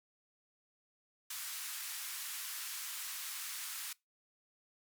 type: band-pass noise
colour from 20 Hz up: white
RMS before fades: -43 dBFS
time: 1.3-3.93 s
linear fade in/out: 5 ms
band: 1100 to 16000 Hz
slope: 24 dB/octave
effects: noise-tail reverb RT60 0.2 s tail -23 dB re dry